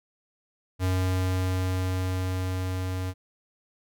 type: tone with level ramp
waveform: square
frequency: 92.6 Hz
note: F#2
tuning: 2 cents sharp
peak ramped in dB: -23 to -29 dBFS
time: 0.79-3.14 s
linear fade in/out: 50 ms
effects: none